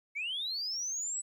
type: linear sweep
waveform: sine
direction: up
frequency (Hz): 2181 to 7990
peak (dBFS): -32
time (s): 0.15-1.22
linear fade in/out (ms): 20
effects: tanh soft clip ceiling -29 dBFS + 12-bit